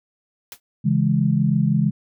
white noise with exponential decay, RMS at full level -32 dBFS, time 0.52-0.6 s, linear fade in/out 1 ms, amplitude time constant 17 ms
sine chord, C# minor, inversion none, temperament equal, 138.59 / 164.81 / 207.7 Hz, C#3 / E3 / G#3, 0 / 0 / 0 cents, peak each -20 dBFS, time 0.84-1.91 s, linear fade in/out 20 ms
effects none

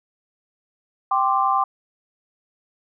sine chord, G suspended fourth, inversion none, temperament just, 784 / 1045.3 / 1176 Hz, G5 / C6 / D6, 0 / -2 / +2 cents, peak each -21 dBFS, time 1.11-1.64 s, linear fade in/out 5 ms, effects none

